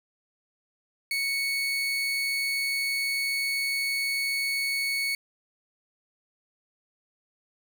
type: tone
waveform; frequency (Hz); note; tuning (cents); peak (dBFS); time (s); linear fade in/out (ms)
30% pulse; 2217; C#7; 0; -23; 1.11-5.15; 2
effects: none